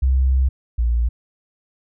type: tone pair in turn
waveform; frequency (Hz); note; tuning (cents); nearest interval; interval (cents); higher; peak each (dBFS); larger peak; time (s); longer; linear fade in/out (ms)
sine; 65.41 / 58.51; C2 / A#1; 0 / +7; major second; 193; first; -13 / -15; first; 0.02-0.49 / 0.78-1.09; first; 10
effects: none